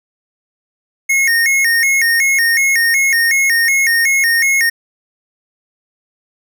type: tone with vibrato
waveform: square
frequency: 2000 Hz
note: B6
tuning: 21 cents sharp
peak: -11 dBFS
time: 1.09-4.7 s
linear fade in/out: 10 ms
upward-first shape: square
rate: 2.7 Hz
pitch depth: 140 cents each way
effects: none